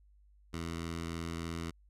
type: tone with notch filter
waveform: 10% pulse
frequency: 83.3 Hz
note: E2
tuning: 19 cents sharp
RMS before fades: -39 dBFS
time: 0.53-1.71 s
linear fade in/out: 10 ms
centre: 540 Hz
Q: 1.4
effects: added 50 Hz sine -60 dBFS peak until 1.89 s + low-pass 10000 Hz 12 dB/octave